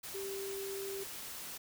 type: tone in noise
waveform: sine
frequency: 392 Hz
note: G4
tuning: in tune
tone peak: -39 dBFS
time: 0.14-1.04 s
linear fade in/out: 10 ms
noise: white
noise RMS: -45 dBFS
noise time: 0.03-1.58 s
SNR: +3 dB
effects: none